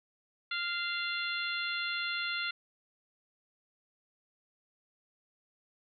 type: harmonic tone with a mistuned harmonic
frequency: 692 Hz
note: F5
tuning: 16 cents flat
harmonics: 2 / 3 / 4 / 5 / 6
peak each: -36 / -38 / -39 / -40 / -41 dBFS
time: 0.51-2.51 s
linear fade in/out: 5 ms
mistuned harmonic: 2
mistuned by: +17 cents
effects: none